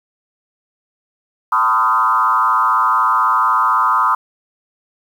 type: tone with frequency modulation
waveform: sine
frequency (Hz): 1135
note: C#6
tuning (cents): +41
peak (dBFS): -11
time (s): 1.52-4.15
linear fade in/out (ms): 5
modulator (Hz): 116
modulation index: 1.8
effects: 7-bit